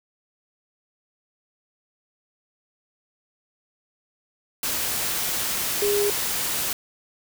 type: tone in noise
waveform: sine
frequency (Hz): 409.4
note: G#4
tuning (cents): -25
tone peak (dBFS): -20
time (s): 5.82-6.1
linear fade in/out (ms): 2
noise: white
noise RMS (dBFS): -26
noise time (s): 4.63-6.73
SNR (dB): +3
effects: none